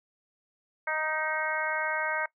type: harmonic tone with a mistuned harmonic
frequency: 311.1 Hz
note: D#4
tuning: in tune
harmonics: 2 / 3 / 4 / 5 / 6 / 7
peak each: -35 / -34 / -37 / -32 / -37 / -35 dBFS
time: 0.87-2.26 s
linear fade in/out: 5 ms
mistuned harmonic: 6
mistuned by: +22 cents
effects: noise-tail reverb RT60 0.1 s tail -20 dB re dry